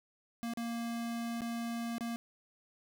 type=tone with dropouts; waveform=square; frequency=233.1 Hz; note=A#3; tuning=in tune; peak=-36 dBFS; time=0.43-2.16 s; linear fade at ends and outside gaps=0 ms; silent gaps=0.536-0.573 / 1.408-1.418 / 1.982-2.008 s; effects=none